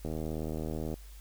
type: click train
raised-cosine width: 2 ms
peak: -23 dBFS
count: 71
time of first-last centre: 0.05-0.941 s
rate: 78.6 Hz
effects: added 50 Hz sine -46 dBFS peak until 1.2 s + white hiss -58 dBFS RMS until 1.2 s